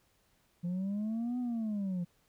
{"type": "linear two-way sweep", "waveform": "sine", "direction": "up then down", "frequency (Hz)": [170.7, 250.5, 170.7], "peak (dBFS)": -29, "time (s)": [0.63, 2.05], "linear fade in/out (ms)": 20, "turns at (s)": 1.39, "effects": ["tanh soft clip ceiling -31 dBFS", "pink hiss -71 dBFS RMS until 2.28 s"]}